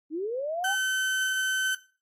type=linear sweep; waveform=sine; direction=up; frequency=291.3 to 833 Hz; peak=-28 dBFS; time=0.1-0.76 s; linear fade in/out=50 ms
type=tone; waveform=35% pulse; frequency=1530 Hz; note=G6; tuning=42 cents flat; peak=-24 dBFS; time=0.64-1.75 s; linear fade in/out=5 ms
effects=noise-tail reverb RT60 0.4 s tail -18 dB re dry + AAC 48 kbps